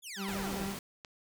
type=exponential sweep; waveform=15% pulse; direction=down; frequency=3611 to 123.9 Hz; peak=-34 dBFS; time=0.02-0.67 s; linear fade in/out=50 ms
type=tone with vibrato; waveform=35% pulse; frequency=196 Hz; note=G3; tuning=in tune; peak=-34 dBFS; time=0.16-0.76 s; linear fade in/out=50 ms; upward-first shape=triangle; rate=9.7 Hz; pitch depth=24 cents each way
type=noise; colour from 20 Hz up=pink; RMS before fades=-42 dBFS; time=0.28-0.79 s; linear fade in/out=2 ms
type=click; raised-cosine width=0.2 ms; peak=-28 dBFS; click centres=1.048 s
effects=none